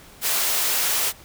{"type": "high-pass noise", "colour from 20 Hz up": "white", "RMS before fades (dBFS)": -22, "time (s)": [0.21, 1.13], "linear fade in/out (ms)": 50, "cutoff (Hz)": 460, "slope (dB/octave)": 12, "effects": ["pink hiss -47 dBFS RMS until 1.24 s"]}